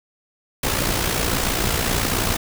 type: noise with amplitude modulation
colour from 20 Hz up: pink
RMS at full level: -19 dBFS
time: 0.63-2.37 s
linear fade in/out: 5 ms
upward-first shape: sine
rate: 58.6 Hz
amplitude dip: 55%
effects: none